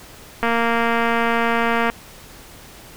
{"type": "click train", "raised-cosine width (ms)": 0.5, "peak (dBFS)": -5, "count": 342, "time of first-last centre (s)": [0.43, 1.9], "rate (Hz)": 232, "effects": ["pink hiss -42 dBFS RMS until 2.96 s"]}